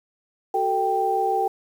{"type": "tone cluster", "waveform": "sine", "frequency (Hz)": [376.5, 443.2, 785], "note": ["F#4", "A4", "G5"], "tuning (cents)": [30, 13, 2], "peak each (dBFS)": [-27, -26, -21], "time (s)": [0.54, 1.48], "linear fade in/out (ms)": 5, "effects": ["8-bit"]}